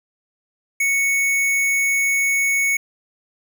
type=tone; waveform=square; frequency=2217 Hz; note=C#7; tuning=in tune; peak=-17 dBFS; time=0.8-2.77 s; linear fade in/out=5 ms; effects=none